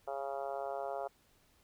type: harmonic tone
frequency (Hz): 138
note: C#3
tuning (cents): -7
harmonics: 3 / 4 / 5 / 6 / 7 / 8 / 9 / 10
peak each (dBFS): -45 / -41 / -40 / -45 / -50 / -54 / -52 / -54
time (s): 0.07-1.08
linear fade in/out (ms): 10
effects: pink hiss -69 dBFS RMS until 1.63 s